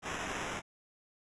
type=noise with sample-and-hold; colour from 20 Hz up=white; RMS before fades=-38 dBFS; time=0.02-0.62 s; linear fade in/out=50 ms; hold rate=4410 Hz; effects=resampled to 22050 Hz